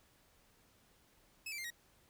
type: tone with pitch steps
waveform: sawtooth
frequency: 2588 / 2332 / 2102 / 1894.5 Hz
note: E7 / D7 / C7 / A#6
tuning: -32 / -13 / +7 / +27 cents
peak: -38 dBFS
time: 1.46-1.704 s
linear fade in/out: 5 ms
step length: 61 ms
effects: pink hiss -69 dBFS RMS until 2.09 s